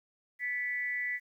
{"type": "tone with amplitude modulation", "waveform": "sine", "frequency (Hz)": 1975.5, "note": "B6", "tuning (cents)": 0, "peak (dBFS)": -28, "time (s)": [0.39, 1.2], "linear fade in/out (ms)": 50, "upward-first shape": "sine", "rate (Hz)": 247, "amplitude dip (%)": 65, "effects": ["11-bit"]}